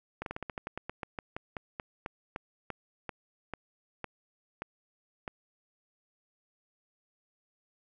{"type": "slowing click train", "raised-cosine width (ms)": 0.5, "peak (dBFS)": -21, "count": 23, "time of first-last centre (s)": [0.22, 5.278], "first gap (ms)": 42, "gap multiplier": 1.14, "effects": []}